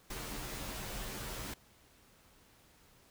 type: noise with comb filter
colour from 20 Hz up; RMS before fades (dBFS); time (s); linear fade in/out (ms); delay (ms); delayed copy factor
pink; -42; 0.1-1.54; 5; 12; -1
effects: pink hiss -64 dBFS RMS until 3.1 s